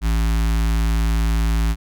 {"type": "tone with notch filter", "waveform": "square", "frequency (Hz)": 55, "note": "A1", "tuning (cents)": 0, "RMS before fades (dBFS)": -18, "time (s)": [0.01, 1.76], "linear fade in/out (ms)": 50, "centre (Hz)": 510, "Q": 0.85, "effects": []}